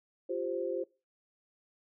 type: chord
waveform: sine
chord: F suspended second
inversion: none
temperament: just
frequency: 349.2 / 392.9 / 523.8 Hz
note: F4 / G4 / C5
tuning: 0 / +4 / +2 cents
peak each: -36 / -37 / -35 dBFS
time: 0.29-0.84 s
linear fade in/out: 10 ms
effects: noise-tail reverb RT60 0.3 s tail -22 dB re dry